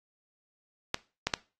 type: clicks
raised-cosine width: 0.2 ms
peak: -9 dBFS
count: 3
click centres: 0.944 / 1.27 / 1.338 s
effects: noise-tail reverb RT60 0.3 s tail -20 dB re dry + AAC 32 kbps